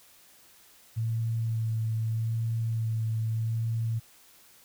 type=tone with vibrato; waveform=sine; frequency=112.7 Hz; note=A2; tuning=42 cents sharp; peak=-26 dBFS; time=0.96-4 s; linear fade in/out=20 ms; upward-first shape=sine; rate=0.81 Hz; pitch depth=20 cents each way; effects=white hiss -57 dBFS RMS until 4.64 s